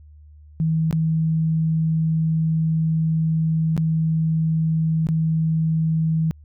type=tone with dropouts; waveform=sine; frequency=160 Hz; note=D#3; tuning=49 cents sharp; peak=-17 dBFS; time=0.6-6.31 s; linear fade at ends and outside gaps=0 ms; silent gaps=0.91-0.927 / 3.766-3.777 / 5.069-5.088 s; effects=added 75 Hz sine -43 dBFS peak until 6.44 s